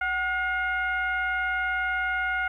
sine tone with frequency modulation, 1442 Hz, F#6, 45 cents flat, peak -24 dBFS, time 0.01-2.48 s, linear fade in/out 5 ms, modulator 692 Hz, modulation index 0.93, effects 11-bit

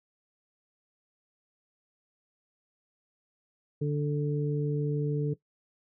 harmonic tone, 146.83 Hz, D3, in tune, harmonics 1 / 2 / 3, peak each -27 / -35 / -32 dBFS, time 3.81-5.34 s, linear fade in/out 10 ms, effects noise-tail reverb RT60 0.1 s tail -17 dB re dry

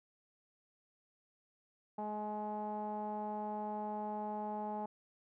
sawtooth tone with low-pass filter, 211 Hz, G#3, 28 cents sharp, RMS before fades -40 dBFS, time 1.98-4.86 s, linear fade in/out 5 ms, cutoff 810 Hz, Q 7.7, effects none

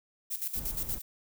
violet noise with tremolo, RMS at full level -33 dBFS, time 0.3-1.02 s, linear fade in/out 20 ms, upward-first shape square, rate 8.5 Hz, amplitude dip 70%
brown noise, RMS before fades -40 dBFS, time 0.55-0.99 s, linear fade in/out 10 ms
effects none

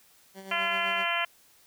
15% pulse tone with tremolo, 192.8 Hz, G3, 28 cents flat, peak -33 dBFS, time 0.34-1.06 s, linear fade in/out 50 ms, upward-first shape sine, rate 7.8 Hz, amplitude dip 55%
harmonic tone, 342.3 Hz, F4, 35 cents flat, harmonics 2 / 3 / 4 / 5 / 6 / 7 / 8 / 9, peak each -34 / -34 / -34 / -34 / -34 / -34 / -34 / -34 dBFS, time 0.51-1.25 s, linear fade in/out 5 ms
effects white hiss -60 dBFS RMS until 1.66 s

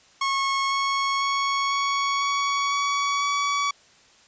sawtooth tone with pitch steps, 1094 / 1101 / 1108 / 1115.1 / 1122.2 / 1129.3 / 1136.5 Hz, C#6 / C#6 / C#6 / C#6 / C#6 / C#6 / C#6, -23 / -12 / -1 / +10 / +21 / +32 / +43 cents, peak -18 dBFS, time 0.21-3.71 s, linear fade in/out 5 ms, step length 500 ms, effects white hiss -55 dBFS RMS until 4.27 s + resampled to 16000 Hz

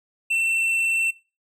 triangle tone with tanh clipping, 2691 Hz, E7, 35 cents sharp, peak -21 dBFS, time 0.3-1.11 s, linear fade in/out 10 ms, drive 11 dB, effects noise-tail reverb RT60 0.3 s tail -20 dB re dry

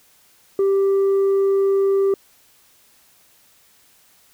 sine tone with tanh clipping, 392 Hz, G4, in tune, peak -15 dBFS, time 0.59-2.14 s, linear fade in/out 2 ms, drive 2 dB, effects white hiss -55 dBFS RMS until 4.33 s

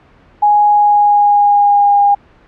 sine tone with pitch glide, 830.6 to 810.7 Hz, G#5 to G#5, 0 to -42 cents, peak -6 dBFS, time 0.42-2.15 s, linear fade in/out 10 ms, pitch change -42 cents, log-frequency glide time 0.68-2.01 s, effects pink hiss -46 dBFS RMS until 2.47 s + low-pass 2000 Hz 12 dB/octave

